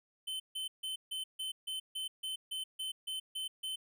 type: tone bursts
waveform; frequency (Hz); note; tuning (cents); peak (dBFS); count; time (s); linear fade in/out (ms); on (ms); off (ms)
square; 3065; G7; -40; -37; 13; 0.27-3.76; 10; 130; 150
effects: none